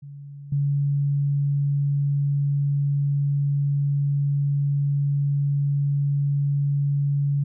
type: tone with level steps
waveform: sine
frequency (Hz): 141.9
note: C#3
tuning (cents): +41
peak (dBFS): -36 / -19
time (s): 0.02-7.44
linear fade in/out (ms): 10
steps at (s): 0.52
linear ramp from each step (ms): 5
effects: none